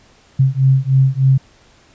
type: beating tone pair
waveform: sine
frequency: 131.9 / 135.2 Hz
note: C3 / C#3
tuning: +14 / -43 cents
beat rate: 3.3 Hz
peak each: -13 dBFS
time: 0.39-1.38 s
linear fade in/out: 10 ms
effects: pink hiss -50 dBFS RMS until 1.94 s + resampled to 16000 Hz